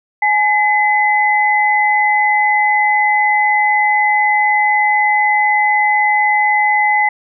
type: tone pair together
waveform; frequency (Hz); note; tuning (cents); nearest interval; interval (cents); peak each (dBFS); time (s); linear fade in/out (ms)
sine; 841.6 / 2026; G#5 / B6; +23 / +44; octave + minor third; 1521; -13; 0.22-7.09; 5
effects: none